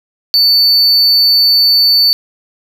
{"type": "tone", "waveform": "triangle", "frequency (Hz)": 4500, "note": "C#8", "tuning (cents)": 25, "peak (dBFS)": -5, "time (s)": [0.34, 2.13], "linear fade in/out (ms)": 0, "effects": []}